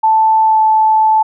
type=tone with pitch glide; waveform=sine; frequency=880 to 872.9 Hz; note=A5 to A5; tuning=0 to -14 cents; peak=-7 dBFS; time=0.03-1.23 s; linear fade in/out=10 ms; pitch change=-14 cents; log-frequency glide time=0.44-0.6 s; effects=none